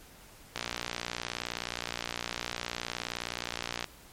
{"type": "click train", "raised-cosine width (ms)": 0.2, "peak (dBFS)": -15, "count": 196, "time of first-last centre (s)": [0.56, 3.843], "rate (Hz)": 59.4, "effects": ["pink hiss -54 dBFS RMS until 4.12 s", "MP3 64 kbps"]}